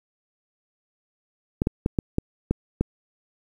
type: clicks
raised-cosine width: 3 ms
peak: -8 dBFS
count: 7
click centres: 1.619 / 1.671 / 1.861 / 1.988 / 2.184 / 2.51 / 2.81 s
effects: 8-bit